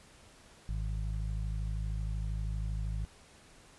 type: harmonic tone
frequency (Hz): 52.8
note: G#1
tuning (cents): +29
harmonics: 1 / 2 / 3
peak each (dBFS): -33 / -39 / -43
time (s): 0.69-3.05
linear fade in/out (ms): 0
effects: pink hiss -58 dBFS RMS until 3.78 s + resampled to 24000 Hz